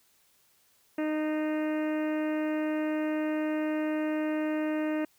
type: harmonic tone with a mistuned harmonic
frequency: 308 Hz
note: D#4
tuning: 17 cents flat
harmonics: 1 / 2 / 3 / 4 / 5 / 6 / 7 / 8 / 9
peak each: -28 / -34 / -44 / -46 / -45 / -44 / -49 / -49 / -51 dBFS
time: 0.98-5.05 s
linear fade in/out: 5 ms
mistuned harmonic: 7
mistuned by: -32 cents
effects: white hiss -66 dBFS RMS until 5.18 s